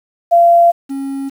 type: tone pair in turn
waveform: sine / triangle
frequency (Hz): 686 / 273.2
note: F5 / C#4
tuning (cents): -31 / -25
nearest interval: octave + major third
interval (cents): 1594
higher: first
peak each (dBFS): -5 / -17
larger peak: first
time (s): 0.31-0.72 / 0.89-1.3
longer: neither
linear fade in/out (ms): 20
effects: 7-bit